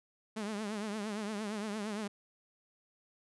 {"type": "tone with vibrato", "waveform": "sawtooth", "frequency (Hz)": 210.6, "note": "G#3", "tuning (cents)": 24, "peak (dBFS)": -32, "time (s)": [0.36, 2.08], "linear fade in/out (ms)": 10, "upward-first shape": "triangle", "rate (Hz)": 8.7, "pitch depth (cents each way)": 110, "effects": ["resampled to 24000 Hz"]}